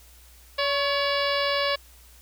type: harmonic tone with a mistuned harmonic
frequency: 568 Hz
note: C#5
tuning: 42 cents sharp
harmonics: 1 / 2 / 3 / 4 / 5 / 6 / 7 / 8 / 9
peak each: -26 / -29 / -31 / -32 / -33 / -34 / -34 / -35 / -36 dBFS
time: 0.58-1.76 s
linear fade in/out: 10 ms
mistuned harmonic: 2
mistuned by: -46 cents
effects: added 60 Hz sine -51 dBFS peak until 2.21 s + white hiss -54 dBFS RMS until 2.21 s